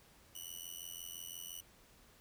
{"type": "tone with amplitude modulation", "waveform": "10% pulse", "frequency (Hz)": 2960, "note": "F#7", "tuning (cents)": 0, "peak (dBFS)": -33, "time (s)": [0.35, 1.61], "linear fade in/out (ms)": 5, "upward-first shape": "sine", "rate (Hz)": 85.8, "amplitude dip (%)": 100, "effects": ["pink hiss -64 dBFS RMS until 2.2 s"]}